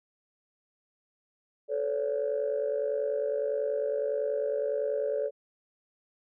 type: tone cluster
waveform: sine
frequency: 437.4 / 519 / 569 Hz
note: A4 / C5 / C#5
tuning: -10 / -14 / +45 cents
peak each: -30 / -35 / -29 dBFS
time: 1.68-5.31 s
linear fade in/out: 50 ms
effects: tanh soft clip ceiling -20 dBFS